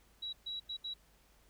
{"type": "tone bursts at uneven times", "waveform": "sine", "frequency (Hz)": 3891, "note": "B7", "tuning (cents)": -27, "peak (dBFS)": -38, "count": 4, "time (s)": [[0.22, 0.33], [0.46, 0.6], [0.69, 0.77], [0.84, 0.94]], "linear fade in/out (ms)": 10, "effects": ["added 50 Hz sine -68 dBFS peak until 1.49 s", "pink hiss -68 dBFS RMS until 1.49 s"]}